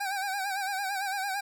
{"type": "tone with vibrato", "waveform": "25% pulse", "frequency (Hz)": 784, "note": "G5", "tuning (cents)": 0, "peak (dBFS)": -26, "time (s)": [0, 1.41], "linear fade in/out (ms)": 10, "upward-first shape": "sine", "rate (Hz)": 8.9, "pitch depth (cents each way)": 73, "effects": []}